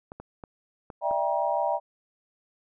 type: clicks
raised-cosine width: 1 ms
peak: -26 dBFS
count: 5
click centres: 0.119 / 0.2 / 0.438 / 0.902 / 1.111 s
type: chord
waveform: sine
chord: E half-diminished seventh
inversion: third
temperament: just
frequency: 593.3 / 659.3 / 791.1 / 949.3 Hz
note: D5 / E5 / G5 / Bb5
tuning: +18 / 0 / +16 / +31 cents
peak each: -29 dBFS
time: 1.01-1.8 s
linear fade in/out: 50 ms
effects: none